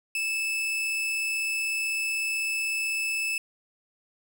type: tone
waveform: 40% pulse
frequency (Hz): 2622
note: E7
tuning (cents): -10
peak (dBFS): -25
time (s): 0.15-3.38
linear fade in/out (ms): 2
effects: none